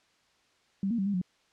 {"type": "tone with pitch steps", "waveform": "sine", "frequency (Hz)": [195.2, 234.2, 193.2, 202.1, 181.3], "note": ["G3", "A#3", "G3", "G#3", "F#3"], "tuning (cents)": [-7, 8, -25, -47, -35], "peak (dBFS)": -26, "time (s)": [0.83, 1.215], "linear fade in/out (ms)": 2, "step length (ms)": 77, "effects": ["white hiss -67 dBFS RMS until 1.52 s", "low-pass 5000 Hz 12 dB/octave"]}